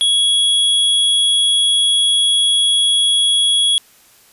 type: tone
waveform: square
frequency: 3340 Hz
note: G#7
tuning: 9 cents sharp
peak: -12 dBFS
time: 0.01-3.78 s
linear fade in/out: 0 ms
effects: white hiss -49 dBFS RMS until 4.32 s + resampled to 32000 Hz